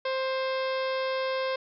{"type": "harmonic tone with a mistuned harmonic", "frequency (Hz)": 525, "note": "C5", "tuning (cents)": 6, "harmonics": [1, 2, 3, 4, 5, 6, 7, 8, 9, 10], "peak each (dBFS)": [-28, -34, -38, -40, -42, -44, -45, -46, -47, -48], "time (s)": [0.05, 1.56], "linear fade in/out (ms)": 5, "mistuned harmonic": 6, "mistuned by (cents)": 50, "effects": []}